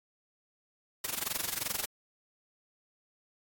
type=noise with amplitude modulation; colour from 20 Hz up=white; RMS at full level=-31 dBFS; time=1.04-1.86 s; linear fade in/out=5 ms; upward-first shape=sine; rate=22.8 Hz; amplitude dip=95%; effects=AAC 64 kbps